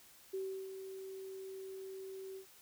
sine tone with ADSR envelope, 382.8 Hz, G4, 41 cents flat, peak -36 dBFS, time 0.33-2.46 s, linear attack 12 ms, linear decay 340 ms, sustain -8 dB, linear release 95 ms, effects white hiss -61 dBFS RMS until 2.61 s

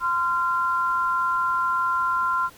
sine tone pair together, 1034 / 1379.1 Hz, C6 / F6, -21 / -22 cents, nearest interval perfect fourth, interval 499 cents, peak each -23 dBFS, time 0-2.5 s, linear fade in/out 50 ms, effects pink hiss -49 dBFS RMS until 2.57 s

